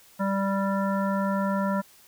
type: harmonic tone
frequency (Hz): 196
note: G3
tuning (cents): 0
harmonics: 1 / 3 / 5 / 7 / 9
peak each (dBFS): -25 / -30 / -31 / -34 / -40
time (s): 0.19-1.82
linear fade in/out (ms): 20
effects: white hiss -55 dBFS RMS until 2.07 s